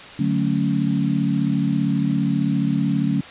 sine chord, D major seventh, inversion none, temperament equal, 146.83 / 185 / 220 / 277.2 Hz, D3 / F#3 / A3 / C#4, 0 / 0 / 0 / 0 cents, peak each -23 dBFS, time 0.19-3.21 s, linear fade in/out 5 ms, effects white hiss -38 dBFS RMS until 3.3 s + resampled to 8000 Hz

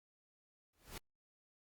pink noise with exponential growth, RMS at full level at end -43 dBFS, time 0.73-0.98 s, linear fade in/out 5 ms, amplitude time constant 53 ms, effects Opus 48 kbps

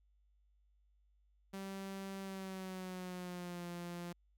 sawtooth tone with pitch glide, 194.1 to 173.93 Hz, G3 to F3, -17 to -7 cents, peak -39 dBFS, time 1.53-4.13 s, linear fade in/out 10 ms, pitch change -190 cents, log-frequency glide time 2.21-3.67 s, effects added 50 Hz sine -69 dBFS peak until 4.37 s

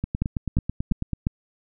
two click trains, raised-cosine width 5 ms, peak -9 / -13 dBFS, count 4 / 11, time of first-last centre 0.22-1.269 / 0.04-1.133 s, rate 2.86 / 9.15 Hz, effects none

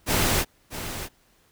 pink noise with echo, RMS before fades -22 dBFS, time 0.06-0.45 s, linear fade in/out 50 ms, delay 640 ms, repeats 1, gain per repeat -11 dB, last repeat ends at 1.09 s, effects pink hiss -62 dBFS RMS until 1.51 s

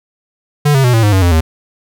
square tone with pitch steps, 146.83 / 134.64 / 123.47 / 113.22 / 103.82 / 95.21 / 87.31 / 80.06 Hz, D3 / C3 / B2 / A2 / G#2 / G2 / F2 / D#2, 0 / +50 / 0 / +50 / 0 / -50 / 0 / +50 cents, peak -8 dBFS, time 0.65-1.41 s, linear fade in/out 10 ms, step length 95 ms, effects none

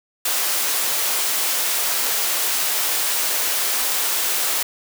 white high-pass noise, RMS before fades -21 dBFS, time 0.25-4.63 s, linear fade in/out 5 ms, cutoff 420 Hz, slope 12 dB/octave, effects none

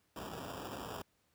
blue noise with sample-and-hold, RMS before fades -44 dBFS, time 0.16-1.02 s, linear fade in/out 5 ms, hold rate 2100 Hz, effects pink hiss -75 dBFS RMS until 1.34 s + high-pass 60 Hz 12 dB/octave

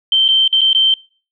sine tone with dropouts, 3119 Hz, G7, 9 cents flat, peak -9 dBFS, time 0.12-0.94 s, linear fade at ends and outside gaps 2 ms, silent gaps 0.281-0.287 / 0.478-0.527 / 0.609-0.615 / 0.731-0.748 s, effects noise-tail reverb RT60 0.4 s tail -26 dB re dry

